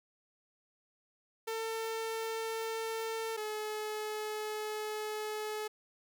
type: tone pair in turn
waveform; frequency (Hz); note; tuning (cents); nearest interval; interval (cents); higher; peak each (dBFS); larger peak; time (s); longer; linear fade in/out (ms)
sawtooth; 448.7 / 427.4; A4 / G#4; +34 / +50; minor second; 84; first; -31 / -32; first; 1.47-3.37 / 3.37-5.68; second; 10
effects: none